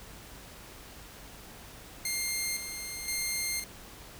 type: tone with tremolo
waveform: 10% pulse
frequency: 2112 Hz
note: C7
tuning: 16 cents sharp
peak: -21 dBFS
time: 2.05-3.64 s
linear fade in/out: 2 ms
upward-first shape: square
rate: 0.97 Hz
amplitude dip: 55%
effects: added 50 Hz sine -56 dBFS peak until 4.19 s + pink hiss -49 dBFS RMS until 4.19 s